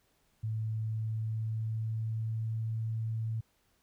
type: tone with pitch glide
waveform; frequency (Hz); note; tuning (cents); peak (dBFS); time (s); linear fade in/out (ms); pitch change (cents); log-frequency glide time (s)
sine; 110 to 111.86; A2 to A2; 0 to +29; -31; 0.43-3.41; 10; +29; 0.83-2.78
effects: pink hiss -72 dBFS RMS until 3.82 s